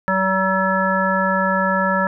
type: harmonic tone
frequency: 189.9 Hz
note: F#3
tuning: 45 cents sharp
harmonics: 1 / 3 / 5 / 7 / 9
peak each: -22 / -22 / -22 / -22 / -22 dBFS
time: 0.08-2.07 s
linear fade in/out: 0 ms
effects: none